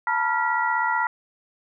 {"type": "tone cluster", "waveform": "sine", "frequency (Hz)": [887, 963, 1390, 1940], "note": ["A5", "B5", "F6", "B6"], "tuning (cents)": [14, -44, -9, -31], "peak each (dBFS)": [-26, -25, -25, -28], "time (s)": [0.07, 1.07], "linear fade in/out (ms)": 2, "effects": []}